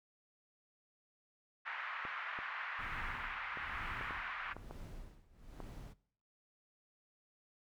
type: band-pass noise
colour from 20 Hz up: pink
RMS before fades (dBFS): -43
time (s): 1.65-4.54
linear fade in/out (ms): 20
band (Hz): 1100 to 2200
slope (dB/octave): 24
type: clicks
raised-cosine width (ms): 1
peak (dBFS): -32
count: 8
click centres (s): 2.052 / 2.389 / 3.573 / 4.011 / 4.108 / 4.566 / 4.71 / 5.603
type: noise with tremolo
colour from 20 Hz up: brown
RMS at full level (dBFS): -47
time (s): 2.78-5.94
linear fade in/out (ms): 20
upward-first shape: sine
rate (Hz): 1.1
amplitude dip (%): 90
effects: noise-tail reverb RT60 0.6 s tail -20 dB re dry